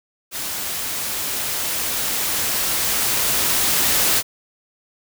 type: noise with level ramp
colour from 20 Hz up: white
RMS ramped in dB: -27 to -17 dBFS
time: 0.31-4.23 s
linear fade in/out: 50 ms
effects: none